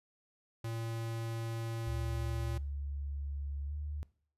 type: tone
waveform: square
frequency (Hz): 114.3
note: A#2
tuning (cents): -34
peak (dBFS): -37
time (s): 0.64-2.58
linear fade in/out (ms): 5
type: tone with pitch glide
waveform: sine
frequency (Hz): 70.7 to 73.92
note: C#2 to D2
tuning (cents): +35 to +12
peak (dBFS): -36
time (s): 1.87-4.03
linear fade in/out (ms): 0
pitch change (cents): +77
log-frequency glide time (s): 3.67-3.72
effects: noise-tail reverb RT60 0.5 s tail -21 dB re dry + resampled to 32000 Hz